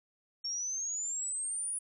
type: exponential sweep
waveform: sine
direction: up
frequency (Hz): 5460 to 9900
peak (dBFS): -33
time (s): 0.44-1.79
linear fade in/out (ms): 10
effects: none